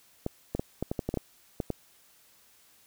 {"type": "clicks", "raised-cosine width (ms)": 2, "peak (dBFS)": -16, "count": 11, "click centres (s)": [0.264, 0.55, 0.595, 0.826, 0.915, 0.992, 1.09, 1.141, 1.173, 1.602, 1.703], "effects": ["white hiss -61 dBFS RMS until 2.86 s"]}